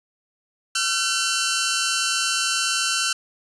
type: tone pair together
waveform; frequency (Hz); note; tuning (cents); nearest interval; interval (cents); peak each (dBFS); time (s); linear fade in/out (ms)
10% pulse; 1358.5 / 1522; F6 / F#6; -48 / +48; major second; 196; -15; 0.75-3.13; 5
effects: resampled to 24000 Hz